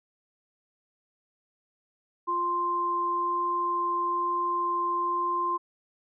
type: tone pair together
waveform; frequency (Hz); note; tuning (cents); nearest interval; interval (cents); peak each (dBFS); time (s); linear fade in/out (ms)
sine; 349.2 / 1046.5; F4 / C6; 0 / 0; octave + perfect fifth; 1900; -35 / -25; 2.27-5.58; 20
effects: none